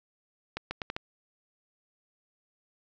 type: accelerating click train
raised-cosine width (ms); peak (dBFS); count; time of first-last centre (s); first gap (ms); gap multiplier
0.3; -17; 5; 0.57-0.965; 140; 0.77
effects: resampled to 16000 Hz + 8-bit